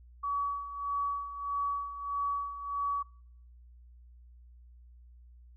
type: tone with tremolo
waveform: sine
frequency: 1135 Hz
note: C#6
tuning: 41 cents sharp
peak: -28 dBFS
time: 0.23-3.03 s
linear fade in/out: 10 ms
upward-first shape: sine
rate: 1.6 Hz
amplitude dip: 70%
effects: noise-tail reverb RT60 0.7 s tail -25 dB re dry + added 60 Hz sine -52 dBFS peak until 5.56 s